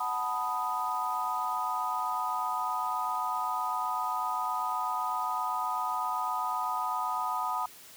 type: chord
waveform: sine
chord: B dominant seventh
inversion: second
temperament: equal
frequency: 740 / 880 / 987.8 / 1244.5 Hz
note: F#5 / A5 / B5 / D#6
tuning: 0 / 0 / 0 / 0 cents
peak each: -36 / -36 / -33 / -33 dBFS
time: 0-7.66 s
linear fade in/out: 5 ms
effects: white hiss -51 dBFS RMS until 7.96 s + high-pass 60 Hz 12 dB/octave